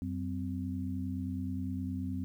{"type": "tone cluster", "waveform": "sine", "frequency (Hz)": [90.6, 189, 258.6], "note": ["F#2", "F#3", "C4"], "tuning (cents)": [-36, 37, -20], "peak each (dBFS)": [-37, -39, -37], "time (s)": [0.02, 2.24], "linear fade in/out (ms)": 0, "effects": ["11-bit"]}